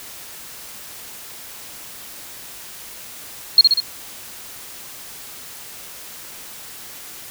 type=tone with echo; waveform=sine; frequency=4275 Hz; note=C8; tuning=36 cents sharp; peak=-3 dBFS; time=3.58-3.61 s; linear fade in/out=2 ms; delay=64 ms; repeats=3; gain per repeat=-4 dB; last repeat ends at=3.802 s; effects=tanh soft clip ceiling 0 dBFS + white hiss -37 dBFS RMS until 7.3 s